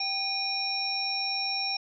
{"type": "harmonic tone with a mistuned harmonic", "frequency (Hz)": 784, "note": "G5", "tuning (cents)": 0, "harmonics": [1, 3, 5, 7], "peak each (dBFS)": [-36, -34, -40, -29], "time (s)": [0, 1.77], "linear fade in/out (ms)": 5, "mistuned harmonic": 3, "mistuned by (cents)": 67, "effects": []}